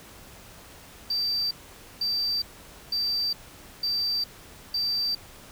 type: tone bursts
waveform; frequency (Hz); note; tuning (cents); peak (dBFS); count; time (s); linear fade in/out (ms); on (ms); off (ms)
triangle; 4665; D8; -12; -22; 5; 1.1-5.15; 5; 410; 500
effects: tanh soft clip ceiling -19 dBFS + pink hiss -48 dBFS RMS until 5.51 s